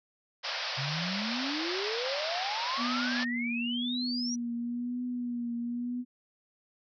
white band-pass noise, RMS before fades -35 dBFS, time 0.43-3.25 s, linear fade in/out 20 ms, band 510 to 5400 Hz, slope 96 dB/octave
sine exponential sweep, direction up, 130.81 to 5920 Hz, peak -33 dBFS, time 0.77-4.36 s, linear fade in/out 20 ms
sine tone with vibrato, 241.8 Hz, B3, 36 cents flat, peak -31 dBFS, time 2.77-6.05 s, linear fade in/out 50 ms, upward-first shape triangle, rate 0.99 Hz, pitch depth 47 cents each way
effects none

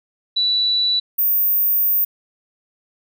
sine tone pair in turn, 3951 / 14949 Hz, B7 / A#9, 0 / +4 cents, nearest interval octave + major seventh, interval 2304 cents, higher second, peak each -15 / -14 dBFS, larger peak second, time 0.36-1 / 1.18-2.05 s, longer second, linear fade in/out 10 ms, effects none

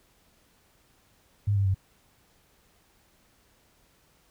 sine tone with pitch steps, 102.1 / 98.79 / 95.59 Hz, G#2 / G2 / G2, -29 / +14 / -43 cents, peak -21 dBFS, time 1.47-1.746 s, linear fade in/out 10 ms, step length 92 ms, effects pink hiss -64 dBFS RMS until 4.3 s

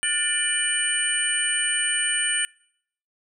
sine tone cluster, 1440 / 1770 / 2380 / 2974 / 8860 Hz, F#6 / A6 / D7 / F#7 / C#9, -47 / +10 / +22 / +8 / -2 cents, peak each -34 / -27 / -31 / -27 / -25 dBFS, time 0.03-2.45 s, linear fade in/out 0 ms, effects noise-tail reverb RT60 0.7 s tail -26 dB re dry

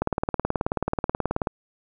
click train, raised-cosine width 1 ms, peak -9 dBFS, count 28, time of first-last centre 0.02-1.472 s, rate 18.6 Hz, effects none

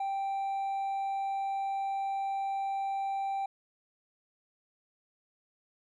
sine tone with hard clipping, 784 Hz, G5, in tune, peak -31 dBFS, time 0-3.46 s, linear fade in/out 5 ms, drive 2 dB, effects none

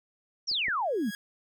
sine exponential sweep, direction down, 5870 to 185 Hz, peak -26 dBFS, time 0.47-1.11 s, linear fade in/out 20 ms
clicks, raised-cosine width 2 ms, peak -37 / -30 dBFS, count 2, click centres 0.514 / 0.683 s
sawtooth tone with exponential growth, 1653 Hz, G#6, 9 cents flat, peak -31 dBFS, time 0.81-1.15 s, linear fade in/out 1 ms, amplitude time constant 73 ms
effects none

